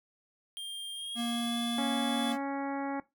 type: tone with pitch glide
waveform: square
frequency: 3200 to 3430 Hz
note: G7 to A7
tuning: +35 to -45 cents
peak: -37 dBFS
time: 0.57-2.32 s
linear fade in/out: 0 ms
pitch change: +120 cents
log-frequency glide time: 0.93-1.58 s
type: tone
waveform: square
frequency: 235.6 Hz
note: A#3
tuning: 19 cents sharp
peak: -32 dBFS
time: 1.15-2.38 s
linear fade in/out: 50 ms
type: harmonic tone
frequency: 277.2 Hz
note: C#4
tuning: in tune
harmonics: 1 / 2 / 3 / 4 / 5 / 6 / 7 / 8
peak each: -34 / -40 / -37 / -45 / -46 / -48 / -50 / -51 dBFS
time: 1.78-3 s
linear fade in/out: 2 ms
effects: noise-tail reverb RT60 0.2 s tail -18 dB re dry